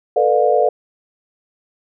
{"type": "chord", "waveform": "sine", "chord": "B half-diminished seventh", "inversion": "third", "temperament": "just", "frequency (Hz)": [444.5, 493.9, 592.7, 711.2], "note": ["A4", "B4", "D5", "F5"], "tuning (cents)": [18, 0, 16, 31], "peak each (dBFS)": -17, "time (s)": [0.16, 0.69], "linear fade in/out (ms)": 5, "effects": []}